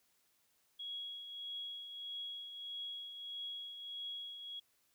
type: tone with tremolo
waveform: sine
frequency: 3322 Hz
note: G#7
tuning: in tune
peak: -40 dBFS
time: 0.79-4.6 s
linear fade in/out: 10 ms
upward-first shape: triangle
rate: 1.6 Hz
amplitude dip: 55%
effects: white hiss -75 dBFS RMS until 4.94 s